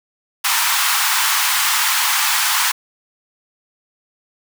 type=high-pass noise; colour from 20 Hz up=pink; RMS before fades=-17 dBFS; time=0.44-2.72 s; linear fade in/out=10 ms; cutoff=880 Hz; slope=48 dB/octave; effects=none